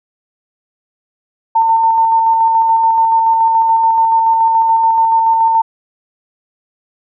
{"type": "tone with tremolo", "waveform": "sine", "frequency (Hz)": 903, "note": "A5", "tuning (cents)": 45, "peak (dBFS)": -7, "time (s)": [1.55, 5.62], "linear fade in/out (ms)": 10, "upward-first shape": "square", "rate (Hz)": 7, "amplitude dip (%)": 25, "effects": []}